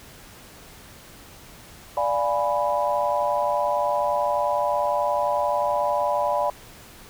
sine chord, D diminished seventh, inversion none, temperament equal, 587.3 / 698.5 / 830.6 / 987.8 Hz, D5 / F5 / Ab5 / Cb6, 0 / 0 / 0 / 0 cents, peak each -24 / -28 / -27 / -25 dBFS, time 1.97-6.5 s, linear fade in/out 2 ms, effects pink hiss -46 dBFS RMS until 7.09 s

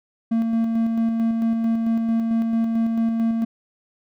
triangle tone with tremolo, 227.5 Hz, A#3, 42 cents flat, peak -15 dBFS, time 0.31-3.45 s, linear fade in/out 10 ms, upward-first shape square, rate 4.5 Hz, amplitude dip 30%, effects none

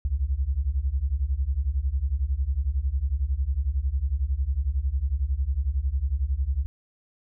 sine beating tone pair, 61.74 / 72.74 Hz, B1 / D2, 0 / -16 cents, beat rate 11 Hz, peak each -26 / -25 dBFS, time 0.05-6.66 s, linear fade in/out 0 ms, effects none

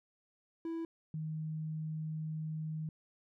triangle / sine tone pair in turn, 329.7 / 156.63 Hz, E4 / D#3, 0 / +12 cents, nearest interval octave + minor second, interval 1288 cents, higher first, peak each -34 / -36 dBFS, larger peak first, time 0.65-0.85 / 1.14-2.89 s, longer second, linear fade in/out 2 ms, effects none

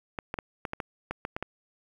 clicks, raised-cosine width 0.5 ms, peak -17 dBFS, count 10, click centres 0.188 / 0.341 / 0.388 / 0.652 / 0.734 / 0.802 / 1.11 / 1.251 / 1.365 / 1.426 s, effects 8-bit

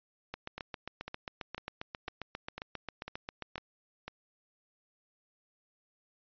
two click trains, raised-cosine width 0.3 ms, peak -24 / -22 dBFS, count 8 / 25, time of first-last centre 0.58-4.08 / 0.34-3.557 s, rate 2 / 7.46 Hz, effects resampled to 11025 Hz

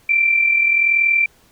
sine tone pair together, 2349 / 2390 Hz, D7 / D7, 0 / +30 cents, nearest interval unison, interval 30 cents, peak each -13 / -21 dBFS, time 0.09-1.26 s, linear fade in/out 5 ms, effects pink hiss -54 dBFS RMS until 1.51 s

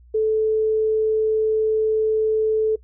sine tone, 436.1 Hz, A4, 15 cents flat, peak -16 dBFS, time 0.14-2.76 s, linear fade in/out 10 ms, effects noise-tail reverb RT60 0.1 s tail -22 dB re dry + added 60 Hz sine -46 dBFS peak until 2.83 s

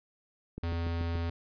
click train, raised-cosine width 3 ms, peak -26 dBFS, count 5, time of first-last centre 0.58-1.155 s, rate 6.96 Hz
square tone, 84.3 Hz, E2, 39 cents sharp, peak -31 dBFS, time 0.63-1.3 s, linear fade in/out 5 ms
effects resampled to 11025 Hz

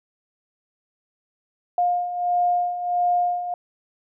sine beating tone pair, 708 / 709.5 Hz, F5 / F5, +23 / +27 cents, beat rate 1.5 Hz, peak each -26 / -20 dBFS, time 1.78-3.54 s, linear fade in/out 2 ms, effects none

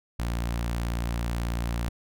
sawtooth tone with notch filter, 58.27 Hz, A#1, in tune, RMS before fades -29 dBFS, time 0.19-1.89 s, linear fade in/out 5 ms, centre 420 Hz, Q 2, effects none

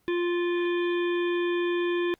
harmonic tone, 349.2 Hz, F4, in tune, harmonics 1 / 3 / 5 / 7 / 9 / 10, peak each -24 / -37 / -36 / -39 / -44 / -44 dBFS, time 0.08-2.14 s, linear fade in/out 0 ms, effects pink hiss -68 dBFS RMS until 2.19 s + Opus 24 kbps

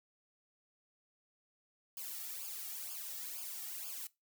blue noise with flanger, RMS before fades -44 dBFS, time 1.97-4.07 s, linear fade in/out 2 ms, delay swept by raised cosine 0.51 to 2.01 ms, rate 2.1 Hz, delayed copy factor -0.9, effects noise-tail reverb RT60 0.2 s tail -20 dB re dry

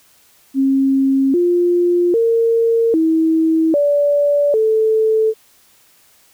sine tone with pitch steps, 269.8 / 350.9 / 458.7 / 322.1 / 578 / 439.2 Hz, C#4 / F4 / A#4 / E4 / D5 / A4, -47 / +8 / -28 / -40 / -28 / -3 cents, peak -11 dBFS, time 0.54-5.34 s, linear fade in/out 50 ms, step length 800 ms, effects white hiss -52 dBFS RMS until 6.33 s

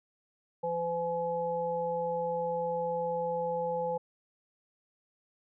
harmonic tone, 169.7 Hz, F3, 49 cents flat, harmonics 1 / 3 / 5, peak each -42 / -31 / -34 dBFS, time 0.63-3.98 s, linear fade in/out 10 ms, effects none

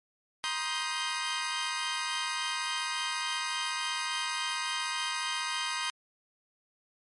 15% pulse chord, C minor seventh, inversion third, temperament equal with one note detuned, 951.9 / 1046.5 / 1244.5 / 1568 Hz, Bb5 / C6 / Eb6 / G6, +36 / 0 / 0 / 0 cents, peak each -30 dBFS, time 0.44-5.9 s, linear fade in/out 0 ms, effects MP3 48 kbps

